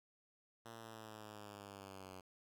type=linear sweep; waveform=5% pulse; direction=down; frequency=115.5 to 92.5 Hz; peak=-40 dBFS; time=0.65-2.21 s; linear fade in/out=10 ms; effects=none